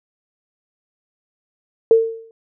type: tone with exponential decay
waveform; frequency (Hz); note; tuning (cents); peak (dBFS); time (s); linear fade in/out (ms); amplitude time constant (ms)
sine; 452.3; A4; +48; -5; 1.91-2.31; 1; 85
effects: none